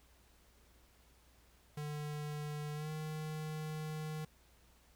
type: tone with pitch glide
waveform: square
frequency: 149.1 to 154.98 Hz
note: D3 to D#3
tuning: +27 to -7 cents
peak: -40 dBFS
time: 1.77-4.25 s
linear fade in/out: 5 ms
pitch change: +66 cents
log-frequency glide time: 2.74-2.9 s
effects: added 60 Hz sine -67 dBFS peak until 4.95 s + pink hiss -68 dBFS RMS until 4.95 s